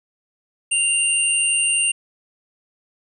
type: tone pair together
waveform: sine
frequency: 2783 / 8845 Hz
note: F7 / C#9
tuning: -7 / -5 cents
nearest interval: octave + minor sixth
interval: 2002 cents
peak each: -19 dBFS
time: 0.71-1.92 s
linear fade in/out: 10 ms
effects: none